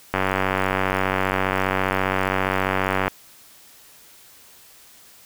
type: click train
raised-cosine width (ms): 0.5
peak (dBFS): -5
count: 280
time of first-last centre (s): 0.14-3.08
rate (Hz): 94.9
effects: white hiss -49 dBFS RMS until 5.25 s